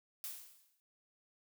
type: noise with exponential decay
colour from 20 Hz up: blue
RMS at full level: -41 dBFS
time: 0.24-0.8 s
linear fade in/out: 0 ms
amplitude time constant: 120 ms
effects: none